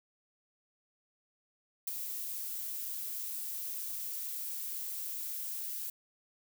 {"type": "noise with ADSR envelope", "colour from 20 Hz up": "violet", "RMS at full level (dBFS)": -34, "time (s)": [1.87, 5.9], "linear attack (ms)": 6, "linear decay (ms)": 21, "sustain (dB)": -5, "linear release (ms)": 3, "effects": []}